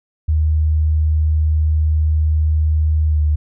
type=tone with pitch glide; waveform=sine; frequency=77.5 to 75.42 Hz; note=D#2 to D2; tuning=-6 to +47 cents; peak=-12 dBFS; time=0.28-3.36 s; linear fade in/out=10 ms; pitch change=-47 cents; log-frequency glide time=3.07-3.22 s; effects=none